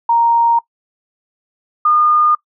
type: tone pair in turn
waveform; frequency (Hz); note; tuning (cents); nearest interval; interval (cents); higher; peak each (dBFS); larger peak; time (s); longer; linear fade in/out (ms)
sine; 932.3 / 1217.7; A#5 / D#6; 0 / -38; perfect fourth; 462; second; -9; neither; 0.09-0.59 / 1.85-2.35; neither; 5
effects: noise-tail reverb RT60 0.1 s tail -21 dB re dry